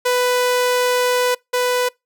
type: tone pair in turn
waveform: sawtooth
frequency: 496.1 / 496.1 Hz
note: B4 / B4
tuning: +8 / +8 cents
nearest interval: unison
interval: 0 cents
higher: neither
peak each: -11 / -12 dBFS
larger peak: first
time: 0.05-1.35 / 1.53-1.89 s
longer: first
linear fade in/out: 10 ms
effects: noise-tail reverb RT60 0.2 s tail -25 dB re dry